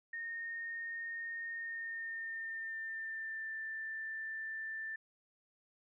sine tone with pitch glide, 1842 to 1775.1 Hz, A#6 to A6, -21 to +15 cents, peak -39 dBFS, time 0.13-4.96 s, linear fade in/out 5 ms, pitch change -64 cents, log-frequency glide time 1.51-3.55 s, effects none

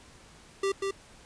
square tone with echo, 392 Hz, G4, in tune, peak -26 dBFS, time 0.63-0.72 s, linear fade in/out 5 ms, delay 190 ms, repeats 1, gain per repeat -3 dB, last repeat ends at 0.91 s, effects pink hiss -54 dBFS RMS until 1.25 s + resampled to 22050 Hz

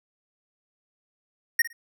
square tone with echo, 1864.7 Hz, A#6, in tune, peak -17 dBFS, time 1.59-1.62 s, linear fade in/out 5 ms, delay 55 ms, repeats 2, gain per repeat -15 dB, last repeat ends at 1.73 s, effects none

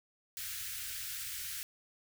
white band-stop noise, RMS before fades -41 dBFS, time 0.37-1.63 s, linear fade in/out 0 ms, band 120 to 1400 Hz, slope 48 dB/octave, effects none

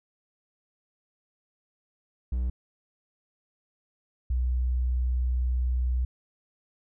triangle / sine tone pair in turn, 61.74 / 62.24 Hz, B1 / B1, 0 / +14 cents, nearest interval unison, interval 14 cents, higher second, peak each -23 dBFS, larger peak neither, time 2.32-2.5 / 4.3-6.05 s, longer second, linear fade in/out 5 ms, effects none

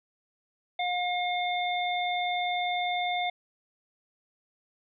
harmonic tone, 715 Hz, F5, 41 cents sharp, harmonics 1 / 3 / 5, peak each -28 / -33 / -35 dBFS, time 0.79-3.3 s, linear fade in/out 5 ms, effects none

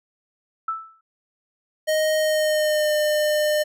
sine tone with exponential decay, 1318.5 Hz, E6, in tune, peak -20 dBFS, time 0.68-1.01 s, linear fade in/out 5 ms, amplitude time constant 70 ms
square tone with pitch glide, 622.3 to 604.2 Hz, D#5 to D5, 0 to +49 cents, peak -19 dBFS, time 1.87-3.64 s, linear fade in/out 20 ms, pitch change -51 cents, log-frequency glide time 2.17-2.94 s
effects none

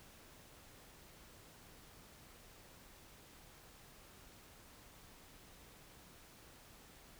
silence, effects pink hiss -60 dBFS RMS until 7.19 s

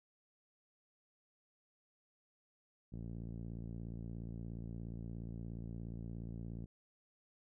5% pulse tone with low-pass filter, 57 Hz, A#1, 38 cents flat, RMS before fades -45 dBFS, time 2.92-6.66 s, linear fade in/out 10 ms, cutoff 170 Hz, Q 1.1, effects none

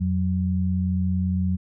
sine tone pair together, 87.31 / 185 Hz, F2 / F#3, 0 / 0 cents, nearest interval octave + minor second, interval 1300 cents, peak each -23 / -23 dBFS, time 0-1.57 s, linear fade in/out 20 ms, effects none

